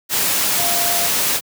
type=tone in noise; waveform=sine; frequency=694 Hz; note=F5; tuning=11 cents flat; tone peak=-24 dBFS; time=0.56-1.1 s; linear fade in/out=50 ms; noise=white; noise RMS=-18 dBFS; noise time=0.09-1.41 s; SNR=-9 dB; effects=high-pass 100 Hz 12 dB/octave